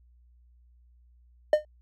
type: tone with exponential decay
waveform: triangle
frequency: 607 Hz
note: D#5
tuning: 43 cents flat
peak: -11 dBFS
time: 1.53-1.65 s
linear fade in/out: 2 ms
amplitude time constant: 25 ms
effects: added 60 Hz sine -56 dBFS peak until 1.81 s